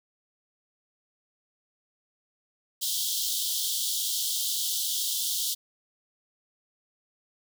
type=high-pass noise; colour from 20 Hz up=pink; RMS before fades=-29 dBFS; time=2.81-5.55 s; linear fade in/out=20 ms; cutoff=3100 Hz; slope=96 dB/octave; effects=none